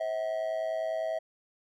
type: tone with amplitude modulation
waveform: triangle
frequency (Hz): 645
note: E5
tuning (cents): -38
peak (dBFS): -24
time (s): 0-1.19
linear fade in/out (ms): 10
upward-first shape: sine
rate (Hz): 110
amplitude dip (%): 70
effects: none